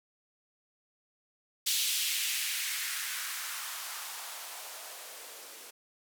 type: noise with band-pass filter sweep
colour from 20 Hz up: violet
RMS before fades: -36 dBFS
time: 1.66-5.71 s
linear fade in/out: 10 ms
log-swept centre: 3400 to 390 Hz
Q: 1.8
effects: none